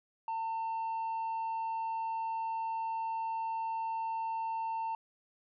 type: tone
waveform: sine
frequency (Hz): 900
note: A5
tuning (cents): +39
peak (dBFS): -30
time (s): 0.28-4.95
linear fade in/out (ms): 2
effects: tanh soft clip ceiling -32 dBFS